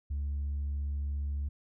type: tone with tanh clipping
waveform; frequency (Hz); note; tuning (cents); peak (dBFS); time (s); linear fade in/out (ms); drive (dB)
triangle; 71.4; D2; -48; -31; 0.1-1.49; 10; 6
effects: none